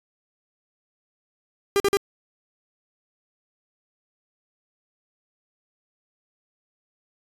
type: tone bursts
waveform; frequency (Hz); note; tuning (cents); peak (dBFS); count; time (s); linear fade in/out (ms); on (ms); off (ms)
45% pulse; 400.5; G4; +37; -17; 3; 1.76-1.97; 0; 40; 45
effects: resampled to 32000 Hz